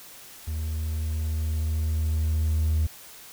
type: tone with level ramp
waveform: triangle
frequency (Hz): 78.4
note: D#2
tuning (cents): +14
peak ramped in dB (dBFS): -25 to -17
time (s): 0.47-2.87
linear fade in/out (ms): 10
effects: tanh soft clip ceiling -15 dBFS + white hiss -46 dBFS RMS until 3.32 s